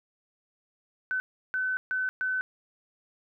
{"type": "tone bursts at uneven times", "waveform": "sine", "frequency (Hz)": 1515, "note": "F#6", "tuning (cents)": 40, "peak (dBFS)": -26, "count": 4, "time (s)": [[1.11, 1.2], [1.54, 1.77], [1.91, 2.09], [2.21, 2.41]], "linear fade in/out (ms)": 0, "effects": []}